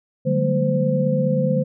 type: tone cluster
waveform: sine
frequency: 148.5 / 182.7 / 198.5 / 227.9 / 516 Hz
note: D3 / F#3 / G3 / A#3 / C5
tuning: +20 / -22 / +22 / -39 / -24 cents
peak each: -21 / -26 / -25 / -25 / -21 dBFS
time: 0.25-1.64 s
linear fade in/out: 20 ms
effects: none